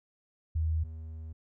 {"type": "tone pair in turn", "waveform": ["sine", "triangle"], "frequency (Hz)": [79.8, 79.8], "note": ["D#2", "D#2"], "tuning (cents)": [44, 44], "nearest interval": "unison", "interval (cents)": 0, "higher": "neither", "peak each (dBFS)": [-26, -37], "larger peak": "first", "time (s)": [[0.55, 0.84], [0.84, 1.33]], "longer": "second", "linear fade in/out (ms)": 10, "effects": []}